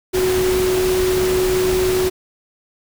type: tone in noise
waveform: sine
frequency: 370 Hz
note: F#4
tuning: in tune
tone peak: -15 dBFS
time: 0.13-2.1 s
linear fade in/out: 20 ms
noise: pink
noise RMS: -24 dBFS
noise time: 0.13-2.1 s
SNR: +6 dB
effects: none